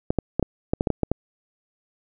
clicks, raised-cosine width 2 ms, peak -7 dBFS, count 10, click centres 0.105 / 0.187 / 0.396 / 0.427 / 0.735 / 0.809 / 0.872 / 0.903 / 1.033 / 1.116 s, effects none

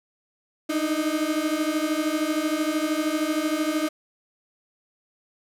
35% pulse beating tone pair, 302.7 / 315.7 Hz, D#4 / D#4, -48 / +25 cents, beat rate 13 Hz, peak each -24 / -24 dBFS, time 0.69-3.89 s, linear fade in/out 10 ms, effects resampled to 32000 Hz + 9-bit

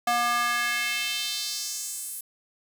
square tone with high-pass filter sweep, 239.2 Hz, A#3, 45 cents sharp, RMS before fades -28 dBFS, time 0.07-2.21 s, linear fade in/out 5 ms, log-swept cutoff 810 to 11000 Hz, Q 2.1, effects 9-bit

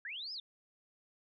sine linear two-way sweep, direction up then down, 1568 to 5274 to 3447 Hz, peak -40 dBFS, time 0.05-0.4 s, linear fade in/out 2 ms, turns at 0.33 s, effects none

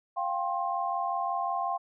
sine chord, F suspended second, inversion none, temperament equal with one note detuned, 698.5 / 784 / 1061.1 Hz, F5 / G5 / C6, 0 / 0 / +24 cents, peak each -32 dBFS, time 0.16-1.78 s, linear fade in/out 20 ms, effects none

